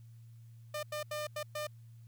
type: tone bursts at uneven times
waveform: sawtooth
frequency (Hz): 602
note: D5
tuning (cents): +43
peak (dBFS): -32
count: 5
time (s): 0.74-0.83 / 0.92-1.03 / 1.11-1.27 / 1.36-1.43 / 1.55-1.67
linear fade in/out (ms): 5
effects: added 115 Hz sine -51 dBFS peak until 2.07 s + white hiss -74 dBFS RMS until 2.07 s

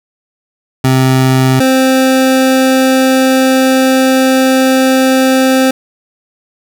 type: tone pair in turn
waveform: 25% pulse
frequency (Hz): 130.81 / 262.1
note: C3 / C4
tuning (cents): 0 / +3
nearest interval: octave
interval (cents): 1203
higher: second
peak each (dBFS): -3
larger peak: neither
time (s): 0.84-1.6 / 1.6-5.71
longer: second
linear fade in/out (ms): 5
effects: none

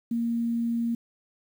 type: tone with quantisation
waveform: sine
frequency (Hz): 233.1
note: A#3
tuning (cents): 0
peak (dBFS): -24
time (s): 0.11-0.95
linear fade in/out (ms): 5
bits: 9
effects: none

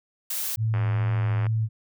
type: noise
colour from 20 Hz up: blue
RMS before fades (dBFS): -29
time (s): 0.3-0.56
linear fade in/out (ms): 5
type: tone with vibrato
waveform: sine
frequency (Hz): 110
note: A2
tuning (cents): 0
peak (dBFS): -21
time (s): 0.57-1.69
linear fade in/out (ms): 50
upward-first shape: triangle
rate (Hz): 2.3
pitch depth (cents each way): 22
type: click train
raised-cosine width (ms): 0.5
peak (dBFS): -20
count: 69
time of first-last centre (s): 0.74-1.466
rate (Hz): 93.6
effects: none

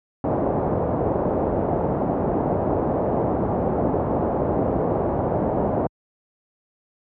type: low-pass noise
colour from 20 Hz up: white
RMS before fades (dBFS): -22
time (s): 0.24-5.87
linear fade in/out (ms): 2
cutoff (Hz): 720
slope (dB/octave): 24
effects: high-pass 60 Hz 12 dB/octave

